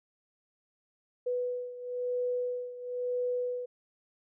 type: beating tone pair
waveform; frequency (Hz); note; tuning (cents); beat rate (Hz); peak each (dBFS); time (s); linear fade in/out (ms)
sine; 493.9 / 494.9; B4 / B4; 0 / +4; 1; -32 / -36; 1.26-3.66; 10
effects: none